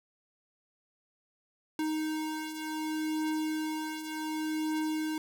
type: beating tone pair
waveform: square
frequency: 311.1 / 311.77 Hz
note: D#4 / D#4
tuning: 0 / +4 cents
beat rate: 0.67 Hz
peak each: -39 / -33 dBFS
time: 1.79-5.18 s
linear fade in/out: 2 ms
effects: none